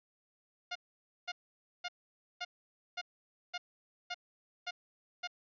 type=tone bursts; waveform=10% pulse; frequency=711 Hz; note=F5; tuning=31 cents sharp; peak=-28 dBFS; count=9; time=0.71-5.275 s; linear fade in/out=10 ms; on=45 ms; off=520 ms; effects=resampled to 16000 Hz